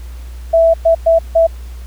sine tone bursts at uneven times, 659.3 Hz, E5, in tune, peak -6 dBFS, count 4, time 0.53-0.74 / 0.85-0.95 / 1.06-1.19 / 1.35-1.47 s, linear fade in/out 10 ms, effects added 60 Hz sine -26 dBFS peak until 1.86 s + pink hiss -44 dBFS RMS until 1.86 s

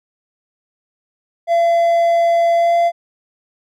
triangle tone with pitch glide, 679 to 684.9 Hz, F5 to F5, -49 to -34 cents, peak -9 dBFS, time 1.47-2.92 s, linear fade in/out 50 ms, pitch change +15 cents, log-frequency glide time 2.55-2.76 s, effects none

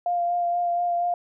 sine tone with vibrato, 698.5 Hz, F5, in tune, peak -21 dBFS, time 0.06-1.14 s, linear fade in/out 2 ms, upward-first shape sine, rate 4.2 Hz, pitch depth 16 cents each way, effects none

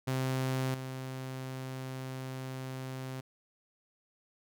sawtooth tone with level steps, 130.81 Hz, C3, in tune, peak -26 / -34 dBFS, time 0.07-3.21 s, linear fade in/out 10 ms, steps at 0.74 s, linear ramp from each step 5 ms, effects none

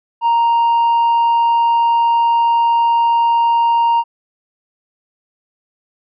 triangle tone with tanh clipping, 932.3 Hz, A#5, in tune, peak -11 dBFS, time 0.21-4.04 s, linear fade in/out 50 ms, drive 7 dB, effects none

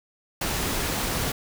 pink noise, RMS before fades -27 dBFS, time 0.41-1.32 s, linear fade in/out 5 ms, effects none

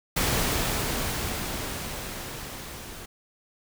pink noise with level ramp, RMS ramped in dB -24 to -41 dBFS, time 0.16-3.06 s, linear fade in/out 10 ms, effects none

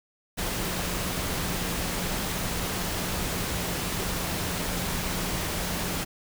sine tone in noise, 179 Hz, F3, 43 cents sharp, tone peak -37 dBFS, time 0.37-6.05 s, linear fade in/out 20 ms, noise pink, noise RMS -30 dBFS, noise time 0.37-6.05 s, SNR -10 dB, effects none

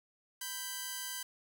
5% pulse tone pair together, 990.1 / 1568 Hz, B5 / G6, +4 / 0 cents, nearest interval minor sixth, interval 796 cents, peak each -31 / -29 dBFS, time 0.41-1.23 s, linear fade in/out 5 ms, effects none

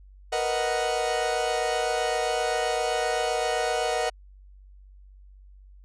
40% pulse chord, B major seventh, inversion third, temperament equal, 466.2 / 493.9 / 622.3 / 740 Hz, A#4 / B4 / D#5 / F#5, 0 / 0 / 0 / 0 cents, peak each -29 / -32 / -29 / -27 dBFS, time 0.32-4.1 s, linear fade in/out 10 ms, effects added 48 Hz sine -47 dBFS peak until 5.84 s + resampled to 22050 Hz

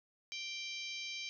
harmonic tone with a mistuned harmonic, 784 Hz, G5, in tune, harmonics 3 / 4 / 5 / 6 / 7 / 8, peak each -44 / -46 / -48 / -50 / -51 / -52 dBFS, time 0.32-1.29 s, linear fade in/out 0 ms, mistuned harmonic 7, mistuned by -32 cents, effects none

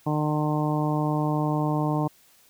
harmonic tone, 151.2 Hz, D#3, 49 cents flat, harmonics 1 / 2 / 3 / 4 / 5 / 6 / 7, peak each -25 / -27 / -35 / -33 / -33 / -33 / -35 dBFS, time 0.06-2.08 s, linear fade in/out 10 ms, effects white hiss -58 dBFS RMS until 2.49 s

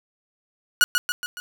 sawtooth tone with echo, 1455 Hz, F#6, 29 cents flat, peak -9 dBFS, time 0.81-0.84 s, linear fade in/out 0 ms, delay 140 ms, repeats 4, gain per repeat -5 dB, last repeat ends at 1.4 s, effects none

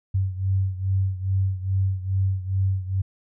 sine beating tone pair, 95 / 97.4 Hz, F#2 / G2, +46 / -11 cents, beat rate 2.4 Hz, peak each -22 / -26 dBFS, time 0.14-3.02 s, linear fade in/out 10 ms, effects none

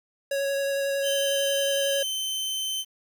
square tone with vibrato, 554.4 Hz, C#5, in tune, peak -25 dBFS, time 0.31-2.03 s, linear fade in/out 5 ms, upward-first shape sine, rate 11 Hz, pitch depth 10 cents each way
sawtooth tone, 3082 Hz, G7, 30 cents flat, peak -24 dBFS, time 1.02-2.85 s, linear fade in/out 50 ms
effects 9-bit

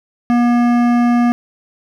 sine tone with hard clipping, 240 Hz, B3, 49 cents flat, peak -12 dBFS, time 0.3-1.32 s, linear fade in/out 0 ms, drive 14 dB, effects none

